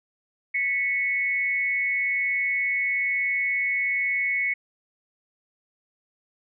sine tone pair together, 1968.9 / 2210 Hz, B6 / C#7, -6 / -6 cents, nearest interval major second, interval 200 cents, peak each -28 / -23 dBFS, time 0.54-4.54 s, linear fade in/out 10 ms, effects none

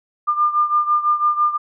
sine beating tone pair, 1200 / 1206 Hz, D6 / D6, +37 / +46 cents, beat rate 6 Hz, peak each -16 / -20 dBFS, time 0.27-1.58 s, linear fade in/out 20 ms, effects none

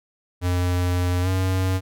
square tone with pitch glide, 89.4 to 93.63 Hz, F2 to F#2, +41 to +21 cents, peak -20 dBFS, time 0.41-1.81 s, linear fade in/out 50 ms, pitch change +80 cents, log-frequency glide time 1.22-1.28 s, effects none

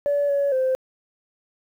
sine tone with pitch steps, 574 / 564 / 520 Hz, D5 / C#5 / C5, -40 / +30 / -11 cents, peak -17 dBFS, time 0.06-0.75 s, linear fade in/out 0 ms, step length 230 ms, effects tanh soft clip ceiling -15 dBFS + 9-bit

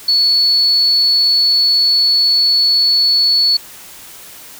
sine tone, 4418 Hz, C#8, 7 cents flat, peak -9 dBFS, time 0.08-3.57 s, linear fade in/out 5 ms, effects white hiss -36 dBFS RMS until 4.59 s

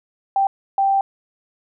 sine tone bursts at uneven times, 784 Hz, G5, in tune, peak -14 dBFS, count 2, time 0.36-0.47 / 0.78-1.01 s, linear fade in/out 2 ms, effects none

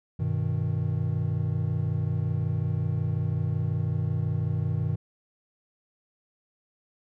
triangle chord, G augmented, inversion none, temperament equal with one note detuned, 98 / 123.47 / 156.37 Hz, G2 / B2 / D#3, 0 / 0 / +9 cents, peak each -27 dBFS, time 0.19-4.96 s, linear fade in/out 10 ms, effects none

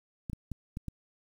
clicks, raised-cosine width 5 ms, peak -24 dBFS, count 5, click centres 0.298 / 0.332 / 0.517 / 0.771 / 0.883 s, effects 9-bit

